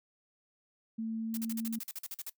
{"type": "tone with pitch glide", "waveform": "sine", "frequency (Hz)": [223.7, 226], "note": ["A3", "A3"], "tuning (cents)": [29, 47], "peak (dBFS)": -33, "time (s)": [0.98, 1.79], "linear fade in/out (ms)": 10, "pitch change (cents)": 18, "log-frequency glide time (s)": [1.22, 1.42]}
{"type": "noise bursts", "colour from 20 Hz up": "blue", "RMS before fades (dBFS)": -40, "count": 13, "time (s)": [1.34, 2.296], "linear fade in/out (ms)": 2, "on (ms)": 32, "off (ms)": 45}
{"effects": ["noise-tail reverb RT60 0.1 s tail -20 dB re dry"]}